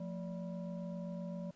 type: tone with frequency modulation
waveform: sine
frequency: 176.2 Hz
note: F3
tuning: 16 cents sharp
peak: -39 dBFS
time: 0-1.51 s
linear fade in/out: 5 ms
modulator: 400 Hz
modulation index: 0.87
effects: pink hiss -68 dBFS RMS until 1.55 s + resampled to 16000 Hz